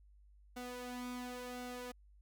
sawtooth tone with flanger, 247.7 Hz, B3, 5 cents sharp, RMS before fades -45 dBFS, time 0.56-1.92 s, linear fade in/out 10 ms, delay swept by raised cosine 1.4 to 3.2 ms, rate 0.94 Hz, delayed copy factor +0.6, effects added 50 Hz sine -60 dBFS peak until 2.21 s

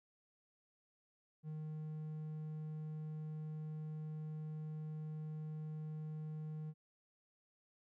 triangle tone, 154.7 Hz, D#3, 10 cents flat, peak -40 dBFS, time 1.43-6.74 s, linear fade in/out 50 ms, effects none

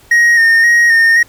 triangle tone with vibrato, 1856 Hz, A#6, 8 cents flat, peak -4 dBFS, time 0.11-1.23 s, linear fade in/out 5 ms, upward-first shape square, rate 1.9 Hz, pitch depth 25 cents each way, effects pink hiss -45 dBFS RMS until 1.28 s

